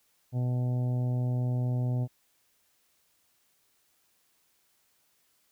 harmonic tone, 124.4 Hz, B2, 13 cents sharp, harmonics 1 / 2 / 3 / 4 / 5 / 6 / 7, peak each -26 / -37 / -46 / -47 / -45 / -50 / -55 dBFS, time 0.32-2.08 s, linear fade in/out 50 ms, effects white hiss -70 dBFS RMS until 5.51 s

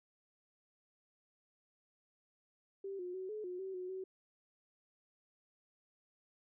sine tone with pitch steps, 391.6 / 358.8 / 375.3 / 427.1 / 361 / 381.9 / 365.3 / 377.2 Hz, G4 / F4 / F#4 / G#4 / F#4 / G4 / F#4 / F#4, -2 / +47 / +25 / +48 / -43 / -45 / -22 / +33 cents, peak -40 dBFS, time 2.84-4.04 s, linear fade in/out 5 ms, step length 150 ms, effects none

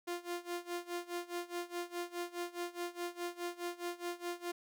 sawtooth tone with tremolo, 349.2 Hz, F4, in tune, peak -32 dBFS, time 0.07-4.52 s, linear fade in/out 10 ms, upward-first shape sine, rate 4.8 Hz, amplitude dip 90%, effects none

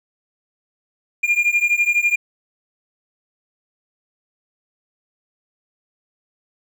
triangle beating tone pair, 2404 / 2416 Hz, D7 / D7, +40 / +48 cents, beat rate 12 Hz, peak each -17 / -16 dBFS, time 1.23-2.16 s, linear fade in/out 10 ms, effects none

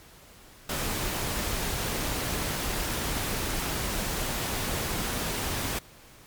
pink noise, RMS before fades -30 dBFS, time 0.69-5.79 s, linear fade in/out 5 ms, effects pink hiss -52 dBFS RMS until 6.26 s + MP3 96 kbps

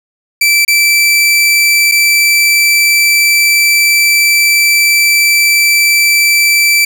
sawtooth tone with dropouts, 2329 Hz, D7, 15 cents flat, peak -3 dBFS, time 0.41-6.85 s, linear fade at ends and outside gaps 5 ms, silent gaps 0.65-0.679 / 1.915-1.919 s, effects none

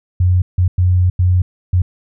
sine tone bursts at uneven times, 90.5 Hz, F#2, 38 cents flat, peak -9 dBFS, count 5, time 0.2-0.42 / 0.58-0.68 / 0.78-1.1 / 1.19-1.42 / 1.73-1.82 s, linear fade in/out 5 ms, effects none

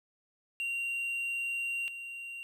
triangle tone pair in turn, 2762 / 2762 Hz, F7 / F7, -20 / -20 cents, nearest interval unison, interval 0 cents, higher neither, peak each -30 / -38 dBFS, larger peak first, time 0.6-1.88 / 1.88-2.43 s, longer first, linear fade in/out 0 ms, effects none

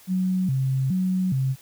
sine tone with vibrato, 156.9 Hz, D#3, 15 cents sharp, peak -20 dBFS, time 0.07-1.56 s, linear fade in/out 50 ms, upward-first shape square, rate 1.2 Hz, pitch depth 290 cents each way, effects white hiss -51 dBFS RMS until 1.61 s

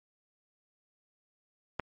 click, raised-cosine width 0.5 ms, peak -16 dBFS, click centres 1.797 s, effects MP3 48 kbps

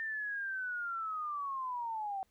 sine linear sweep, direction down, 1805 to 756 Hz, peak -35 dBFS, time 0-2.23 s, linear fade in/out 0 ms, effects pink hiss -75 dBFS RMS until 2.3 s

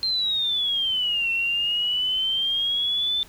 sine exponential two-way sweep, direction down then up, 4186 to 2700 to 3552 Hz, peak -21 dBFS, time 0.03-3.23 s, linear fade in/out 0 ms, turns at 1.3 s, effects pink hiss -49 dBFS RMS until 3.28 s

